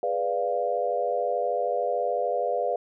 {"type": "chord", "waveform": "sine", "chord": "G# diminished seventh", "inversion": "none", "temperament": "equal", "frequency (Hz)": [415.3, 493.9, 587.3, 698.5], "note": ["G#4", "B4", "D5", "F5"], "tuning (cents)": [0, 0, 0, 0], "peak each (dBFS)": [-33, -28, -29, -28], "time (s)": [0.03, 2.76], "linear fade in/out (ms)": 2, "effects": []}